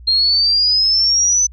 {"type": "exponential sweep", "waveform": "sine", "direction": "up", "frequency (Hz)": [4186, 6090], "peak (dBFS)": -11, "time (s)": [0.07, 1.47], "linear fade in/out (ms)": 10, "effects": ["added 60 Hz sine -35 dBFS peak until 1.52 s"]}